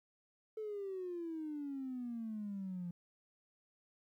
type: exponential sweep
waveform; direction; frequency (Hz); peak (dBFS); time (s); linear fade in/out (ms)
triangle; down; 440 to 172; -36; 0.57-2.91; 5
effects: tanh soft clip ceiling -37 dBFS + 13-bit

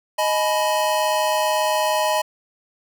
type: chord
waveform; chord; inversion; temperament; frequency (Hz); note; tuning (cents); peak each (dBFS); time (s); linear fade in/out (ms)
square; G# minor; second; equal with one note detuned; 622.3 / 849.5 / 987.8; D#5 / G#5 / B5; 0 / +39 / 0; -22 / -24 / -24; 0.18-2.22; 10
effects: none

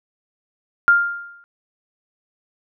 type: tone with exponential decay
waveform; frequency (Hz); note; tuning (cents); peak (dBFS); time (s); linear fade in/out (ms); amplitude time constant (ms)
sine; 1400; F6; +4; -7; 0.88-1.44; 0; 120
effects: none

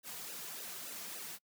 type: noise with flanger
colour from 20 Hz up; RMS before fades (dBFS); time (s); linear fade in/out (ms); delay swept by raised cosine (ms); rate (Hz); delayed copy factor
white; -45; 0.03-1.39; 50; 0.89 to 3.79; 3.5; -0.85
effects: noise-tail reverb RT60 0.1 s tail -26 dB re dry + high-pass 150 Hz 12 dB/octave

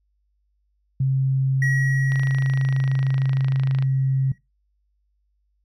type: tone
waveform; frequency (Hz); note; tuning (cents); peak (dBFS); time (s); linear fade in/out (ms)
sine; 133.5; C3; +35; -17; 1-4.32; 5
type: tone with exponential decay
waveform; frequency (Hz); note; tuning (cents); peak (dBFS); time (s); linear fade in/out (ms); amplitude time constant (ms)
triangle; 1910; A#6; +42; -20; 1.62-4.38; 2; 600
type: click train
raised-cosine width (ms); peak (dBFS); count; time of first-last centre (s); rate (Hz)
0.3; -19; 46; 2.12-3.825; 26.4
effects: noise-tail reverb RT60 0.2 s tail -20 dB re dry + added 50 Hz sine -65 dBFS peak until 5.64 s

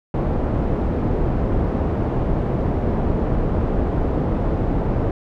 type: low-pass noise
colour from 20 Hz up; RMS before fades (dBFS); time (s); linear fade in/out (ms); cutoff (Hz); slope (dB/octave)
pink; -20; 0.14-5.11; 2; 590; 12
effects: none

